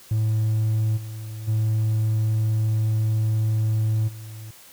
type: tone with level steps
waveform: triangle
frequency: 109.4 Hz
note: A2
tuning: 9 cents flat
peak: -16 / -29 / -16 / -33 dBFS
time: 0.11-4.51 s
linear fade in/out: 5 ms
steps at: 0.96 / 1.47 / 4.07 s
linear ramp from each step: 20 ms
effects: tanh soft clip ceiling -13 dBFS + white hiss -48 dBFS RMS until 4.72 s